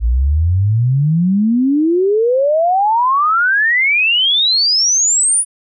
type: exponential sweep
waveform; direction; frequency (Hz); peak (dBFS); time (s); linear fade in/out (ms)
sine; up; 54.4 to 9956; -10; 0-5.45; 50
effects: none